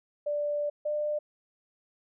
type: tone pair in turn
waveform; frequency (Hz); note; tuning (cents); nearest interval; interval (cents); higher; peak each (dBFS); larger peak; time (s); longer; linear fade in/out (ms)
sine; 587.3 / 597.6; D5 / D5; 0 / +30; unison; 30; second; -27; neither; 0.26-0.7 / 0.85-1.19; first; 10
effects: none